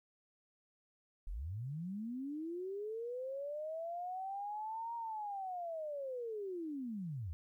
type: linear two-way sweep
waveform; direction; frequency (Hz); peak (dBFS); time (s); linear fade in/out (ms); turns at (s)
sine; up then down; 33.39 to 940 to 72.7; -39; 1.27-7.33; 0; 4.95
effects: 13-bit